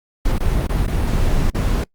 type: noise with dropouts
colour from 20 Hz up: brown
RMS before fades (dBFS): -17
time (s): 0.25-1.84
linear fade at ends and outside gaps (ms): 5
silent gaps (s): 0.384-0.403 / 0.671-0.692 / 0.867-0.877 / 1.502-1.546
effects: noise-tail reverb RT60 0.1 s tail -26 dB re dry + Opus 48 kbps